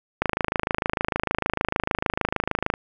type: click train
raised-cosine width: 0.5 ms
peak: -6 dBFS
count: 68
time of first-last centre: 0.22-2.739 s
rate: 26.6 Hz
effects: none